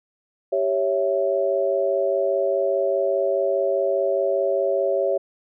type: chord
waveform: sine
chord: C# diminished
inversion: second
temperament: equal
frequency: 392 / 554.4 / 659.3 Hz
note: G4 / C#5 / E5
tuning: 0 / 0 / 0 cents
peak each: -24 / -21 / -25 dBFS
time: 0.52-5.18 s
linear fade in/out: 10 ms
effects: none